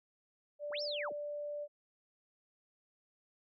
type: tone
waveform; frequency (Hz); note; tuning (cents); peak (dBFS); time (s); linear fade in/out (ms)
sine; 587.3; D5; 0; -38; 0.59-1.68; 50
type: linear two-way sweep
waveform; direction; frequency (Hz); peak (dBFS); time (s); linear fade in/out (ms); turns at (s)
sine; up then down; 31.96 to 5560 to 31.96; -38; 0.7-1.13; 50; 0.82
effects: none

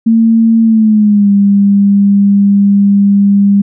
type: tone with pitch glide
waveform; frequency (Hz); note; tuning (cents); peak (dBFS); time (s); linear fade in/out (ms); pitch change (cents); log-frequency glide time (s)
sine; 226.3 to 200.4; A3 to G3; +49 to +38; -4; 0.06-3.62; 10; -211; 0.63-1.3
effects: none

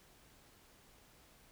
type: silence
effects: pink hiss -64 dBFS RMS until 1.51 s

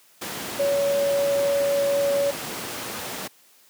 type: tone in noise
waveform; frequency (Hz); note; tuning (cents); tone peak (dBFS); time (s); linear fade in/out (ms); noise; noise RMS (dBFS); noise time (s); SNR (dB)
sine; 563; C#5; +27; -19; 0.59-2.31; 10; pink; -31; 0.21-3.28; +9
effects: white hiss -56 dBFS RMS until 3.69 s + high-pass 200 Hz 12 dB/octave

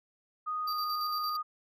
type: tone with pitch glide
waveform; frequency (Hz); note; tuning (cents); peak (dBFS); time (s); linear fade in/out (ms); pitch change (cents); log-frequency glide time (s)
sine; 1241 to 1233.1; D#6 to D#6; -5 to -16; -31; 0.46-1.43; 20; -11; 0.65-0.79
type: tone with tremolo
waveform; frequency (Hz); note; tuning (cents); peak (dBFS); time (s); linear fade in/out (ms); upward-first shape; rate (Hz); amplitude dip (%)
square; 4672; D8; -10; -35; 0.67-1.37; 10; square; 8.8; 50
effects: none

